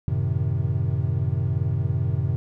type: chord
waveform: triangle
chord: F# diminished seventh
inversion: none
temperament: equal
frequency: 92.5 / 110 / 130.81 / 155.56 Hz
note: F#2 / A2 / C3 / Eb3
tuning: 0 / 0 / 0 / 0 cents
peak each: -24 / -25 / -23 / -28 dBFS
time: 0.08-2.36 s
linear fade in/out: 0 ms
effects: none